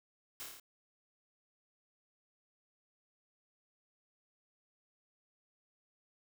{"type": "noise with echo", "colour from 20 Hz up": "white", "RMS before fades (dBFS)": -44, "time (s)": [0.4, 0.43], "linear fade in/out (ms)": 0, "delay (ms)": 28, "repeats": 6, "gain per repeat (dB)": -2, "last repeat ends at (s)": 0.598, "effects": []}